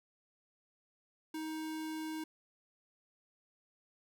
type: tone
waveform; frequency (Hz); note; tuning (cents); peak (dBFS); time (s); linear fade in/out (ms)
square; 314.7; D#4; +20; -39; 1.34-2.24; 5
effects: none